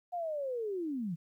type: linear sweep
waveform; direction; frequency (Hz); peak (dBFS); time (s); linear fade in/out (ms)
sine; down; 724 to 153.7; -33; 0.12-1.16; 20
effects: 12-bit